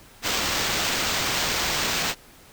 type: noise with sample-and-hold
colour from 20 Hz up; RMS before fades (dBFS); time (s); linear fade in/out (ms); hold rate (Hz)
white; -25; 0.22-2.15; 50; 11025
effects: pink hiss -50 dBFS RMS until 2.52 s